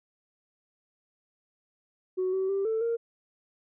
sine tone with pitch steps, 371.1 / 380.3 / 392.5 / 444.1 / 463.9 Hz, F#4 / F#4 / G4 / A4 / A#4, +5 / +48 / +2 / +16 / -8 cents, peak -24 dBFS, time 2.17-2.97 s, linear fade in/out 20 ms, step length 160 ms, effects tanh soft clip ceiling -22 dBFS

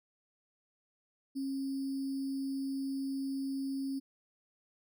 sine tone with sample-and-hold, 271.3 Hz, C#4, 37 cents flat, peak -33 dBFS, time 1.35-4 s, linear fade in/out 20 ms, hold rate 4900 Hz, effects none

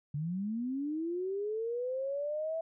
sine linear sweep, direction up, 140 to 659.3 Hz, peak -32 dBFS, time 0.14-2.61 s, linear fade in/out 5 ms, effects none

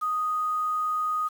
sine tone with quantisation, 1244.5 Hz, D#6, in tune, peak -24 dBFS, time 0.01-1.29 s, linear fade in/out 20 ms, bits 8, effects none

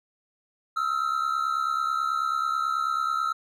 triangle tone pair together, 1284 / 1353.2 Hz, E6 / E6, -46 / +45 cents, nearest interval minor second, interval 91 cents, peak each -25 dBFS, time 0.76-3.33 s, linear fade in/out 10 ms, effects none

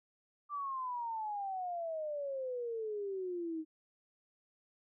sine exponential sweep, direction down, 1183 to 311.1 Hz, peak -36 dBFS, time 0.49-3.65 s, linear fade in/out 50 ms, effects none

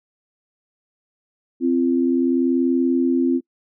sine tone pair together, 261.1 / 341.7 Hz, C4 / F4, -3 / -38 cents, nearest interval perfect fourth, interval 465 cents, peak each -17 / -20 dBFS, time 1.6-3.41 s, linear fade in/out 50 ms, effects noise-tail reverb RT60 0.1 s tail -26 dB re dry

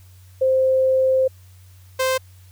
sine / sawtooth tone pair in turn, 523.3 / 521 Hz, C5 / C5, 0 / -7 cents, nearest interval unison, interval 7 cents, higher first, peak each -14 dBFS, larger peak neither, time 0.41-1.28 / 1.99-2.18 s, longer first, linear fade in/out 10 ms, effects added 92 Hz sine -44 dBFS peak until 2.51 s + white hiss -56 dBFS RMS until 2.51 s

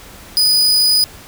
40% pulse tone, 4963 Hz, D#8, 5 cents flat, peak -9 dBFS, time 0.37-1.04 s, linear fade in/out 0 ms, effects pink hiss -38 dBFS RMS until 1.27 s

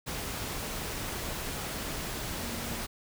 sine tone in noise, 233.1 Hz, A#3, in tune, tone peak -41 dBFS, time 2.42-2.84 s, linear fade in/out 20 ms, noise pink, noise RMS -36 dBFS, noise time 0.06-2.87 s, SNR -8 dB, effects none

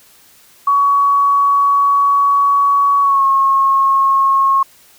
sine tone with pitch glide, 1125 to 1086.7 Hz, C#6 to C#6, +25 to -35 cents, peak -9 dBFS, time 0.67-4.63 s, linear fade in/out 5 ms, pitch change -60 cents, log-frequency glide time 3.01-3.25 s, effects white hiss -47 dBFS RMS until 4.98 s

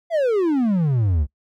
triangle exponential sweep, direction down, 696 to 67.1 Hz, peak -14 dBFS, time 0.1-1.27 s, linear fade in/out 50 ms, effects noise-tail reverb RT60 0.1 s tail -24 dB re dry

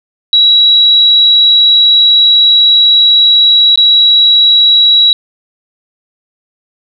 sine tone with dropouts, 3888 Hz, B7, 28 cents flat, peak -3 dBFS, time 0.33-5.13 s, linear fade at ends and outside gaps 1 ms, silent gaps 3.758-3.775 s, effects none

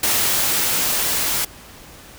white noise with level ramp, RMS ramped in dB -18 to -21 dBFS, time 0.03-1.45 s, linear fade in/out 5 ms, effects pink hiss -42 dBFS RMS until 2.18 s

